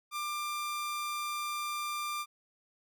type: tone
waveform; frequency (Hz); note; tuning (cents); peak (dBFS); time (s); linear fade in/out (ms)
sawtooth; 1190; D6; +22; -30; 0.11-2.26; 50
effects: none